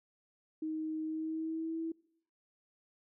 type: tone with pitch glide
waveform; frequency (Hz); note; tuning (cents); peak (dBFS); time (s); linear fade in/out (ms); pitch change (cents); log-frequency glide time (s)
sine; 314 to 326.4; D#4 to E4; +16 to -17; -34; 0.62-1.92; 5; +67; 1.04-1.8
effects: noise-tail reverb RT60 0.7 s tail -24 dB re dry